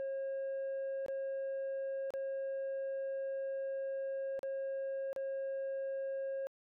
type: tone with dropouts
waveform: sine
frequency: 541 Hz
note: C#5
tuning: 42 cents flat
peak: -33 dBFS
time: 0-6.47 s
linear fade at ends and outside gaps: 0 ms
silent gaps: 1.062-1.083 / 2.105-2.138 / 4.392-4.431 / 5.13-5.162 s
effects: tanh soft clip ceiling -35 dBFS